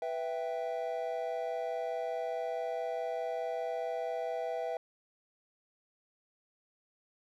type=chord; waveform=triangle; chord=E minor; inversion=second; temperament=equal; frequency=493.9 / 659.3 / 784 Hz; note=B4 / E5 / G5; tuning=0 / 0 / 0 cents; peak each=-36 / -34 / -38 dBFS; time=0.02-4.77 s; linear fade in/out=2 ms; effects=none